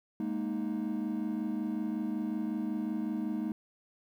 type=chord; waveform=triangle; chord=Ab suspended second; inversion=none; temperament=equal; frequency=207.7 / 233.1 / 311.1 Hz; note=Ab3 / Bb3 / Eb4; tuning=0 / 0 / 0 cents; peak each=-33 dBFS; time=0.2-3.52 s; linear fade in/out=2 ms; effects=tanh soft clip ceiling -23 dBFS + 11-bit